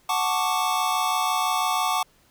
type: chord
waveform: square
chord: D major seventh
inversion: first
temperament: equal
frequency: 740 / 880 / 1108.7 / 1174.7 Hz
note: F#5 / A5 / C#6 / D6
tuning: 0 / 0 / 0 / 0 cents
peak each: -28 dBFS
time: 0.09-2.03 s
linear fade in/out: 5 ms
effects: pink hiss -60 dBFS RMS until 2.3 s